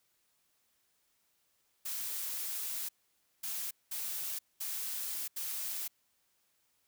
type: noise bursts at uneven times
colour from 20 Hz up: blue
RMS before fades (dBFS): -38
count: 5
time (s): 1.85-2.89 / 3.43-3.71 / 3.91-4.39 / 4.6-5.28 / 5.36-5.88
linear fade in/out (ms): 10
effects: white hiss -75 dBFS RMS until 6.87 s